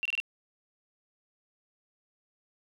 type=tone bursts; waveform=sine; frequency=2742 Hz; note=F7; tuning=32 cents flat; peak=-27 dBFS; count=4; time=0.03-0.201 s; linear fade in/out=0 ms; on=24 ms; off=25 ms; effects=none